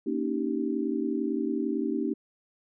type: chord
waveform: sine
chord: Eb dominant seventh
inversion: second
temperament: just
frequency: 233.3 / 280 / 311.1 / 388.9 Hz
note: Bb3 / Db4 / Eb4 / G4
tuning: +2 / +18 / 0 / -14 cents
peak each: -32 / -31 / -31 / -33 dBFS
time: 0.06-2.14 s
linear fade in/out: 10 ms
effects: none